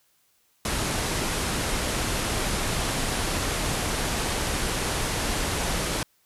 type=low-pass noise; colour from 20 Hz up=pink; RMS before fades=-27 dBFS; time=0.65-6.03 s; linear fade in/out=2 ms; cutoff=12000 Hz; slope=96 dB/octave; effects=white hiss -66 dBFS RMS until 6.25 s